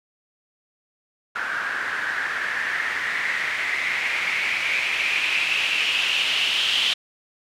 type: noise with low-pass filter sweep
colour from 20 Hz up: blue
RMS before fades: -24 dBFS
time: 1.35-6.94 s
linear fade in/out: 10 ms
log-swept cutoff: 1500 to 3100 Hz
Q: 5.6
effects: none